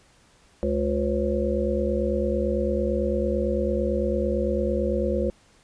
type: harmonic tone with a mistuned harmonic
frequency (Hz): 71.2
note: C#2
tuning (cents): +47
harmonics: 1 / 3 / 5 / 7 / 8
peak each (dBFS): -28 / -28 / -28 / -28 / -28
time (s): 0.63-5.3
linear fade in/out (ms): 0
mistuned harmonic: 8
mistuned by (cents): -69
effects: pink hiss -58 dBFS RMS until 5.63 s + resampled to 22050 Hz